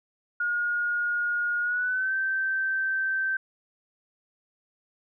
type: tone with pitch glide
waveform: sine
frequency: 1433 to 1553.7 Hz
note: F6 to G6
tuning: +44 to -16 cents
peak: -24 dBFS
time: 0.4-3.37 s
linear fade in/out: 5 ms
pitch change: +140 cents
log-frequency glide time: 1.61-2.14 s
effects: none